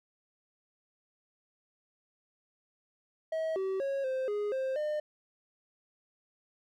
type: tone with pitch steps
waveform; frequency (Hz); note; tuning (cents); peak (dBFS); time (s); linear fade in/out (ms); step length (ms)
triangle; 641 / 382.7 / 549 / 522 / 414.8 / 527 / 604; E5 / G4 / C#5 / C5 / G#4 / C5 / D5; -49 / -42 / -17 / -4 / -2 / +12 / +48; -28; 3.32-5; 5; 240
effects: none